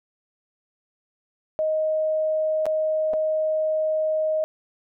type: tone with dropouts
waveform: sine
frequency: 625 Hz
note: D#5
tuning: 8 cents sharp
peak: -20 dBFS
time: 1.59-4.44 s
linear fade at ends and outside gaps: 0 ms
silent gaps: 2.656-2.665 / 3.134-3.138 s
effects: none